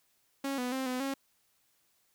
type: tone with pitch steps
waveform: sawtooth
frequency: 274.8 / 248.3 / 263.5 / 252.9 / 272.7 Hz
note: C#4 / B3 / C4 / B3 / C#4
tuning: -15 / +9 / +12 / +41 / -28 cents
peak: -28 dBFS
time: 0.44-1.14 s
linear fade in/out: 5 ms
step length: 140 ms
effects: white hiss -72 dBFS RMS until 2.14 s